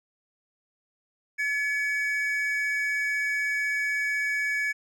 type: tone pair together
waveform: triangle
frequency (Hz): 1712 / 2258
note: A6 / C#7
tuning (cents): -48 / +31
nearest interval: perfect fourth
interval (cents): 479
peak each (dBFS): -26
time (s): 1.38-4.73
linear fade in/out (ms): 20
effects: none